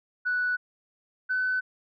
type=tone pair in turn; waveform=sine; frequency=1480 / 1509.4 Hz; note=F#6 / F#6; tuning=0 / +34 cents; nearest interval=unison; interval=34 cents; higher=second; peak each=-23 dBFS; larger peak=neither; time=0.25-0.57 / 1.29-1.61 s; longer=neither; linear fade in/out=20 ms; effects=tanh soft clip ceiling -19 dBFS